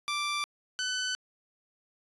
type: tone pair in turn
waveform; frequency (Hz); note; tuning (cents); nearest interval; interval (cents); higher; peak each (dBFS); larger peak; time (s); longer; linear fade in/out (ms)
15% pulse; 1174.7 / 1505.3; D6 / F#6; 0 / +29; major third; 429; second; -23; neither; 0.08-0.44 / 0.79-1.15; neither; 0
effects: resampled to 24000 Hz